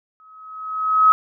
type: tone with exponential growth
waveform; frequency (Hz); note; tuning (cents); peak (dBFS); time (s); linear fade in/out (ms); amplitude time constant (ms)
sine; 1277; D#6; +45; -7; 0.2-1.12; 0; 200
effects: none